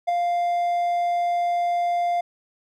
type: tone with ADSR envelope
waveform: triangle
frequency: 698.5 Hz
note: F5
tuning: in tune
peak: -14 dBFS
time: 0.07-2.21 s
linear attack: 20 ms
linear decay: 5 ms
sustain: -4 dB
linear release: 7 ms
effects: none